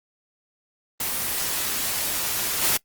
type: noise with level steps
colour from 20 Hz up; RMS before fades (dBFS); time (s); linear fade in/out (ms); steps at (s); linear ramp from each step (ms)
white; -26 / -21; 1-2.77; 2; 2.61; 20
effects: noise-tail reverb RT60 0.1 s tail -23 dB re dry + Opus 24 kbps